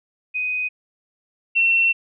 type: tone pair in turn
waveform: sine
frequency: 2500 / 2709 Hz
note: D#7 / E7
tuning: +8 / +47 cents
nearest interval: minor second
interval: 139 cents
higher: second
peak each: -21 / -14 dBFS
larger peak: second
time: 0.34-0.69 / 1.55-1.93 s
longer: second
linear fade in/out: 20 ms
effects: none